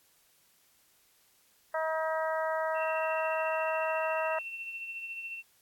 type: harmonic tone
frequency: 318.5 Hz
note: D#4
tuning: 41 cents sharp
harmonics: 2 / 3 / 4 / 5 / 6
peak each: -31 / -35 / -37 / -39 / -41 dBFS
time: 1.74-4.39 s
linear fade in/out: 5 ms
type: tone with tremolo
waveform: sine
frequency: 2700 Hz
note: E7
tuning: 41 cents sharp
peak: -35 dBFS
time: 2.74-5.43 s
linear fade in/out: 50 ms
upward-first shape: triangle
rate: 14 Hz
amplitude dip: 50%
effects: white hiss -66 dBFS RMS until 5.61 s + AAC 64 kbps